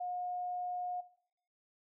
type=tone; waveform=sine; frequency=719 Hz; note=F#5; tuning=50 cents flat; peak=-36 dBFS; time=0-1.01 s; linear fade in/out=10 ms; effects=noise-tail reverb RT60 0.7 s tail -18 dB re dry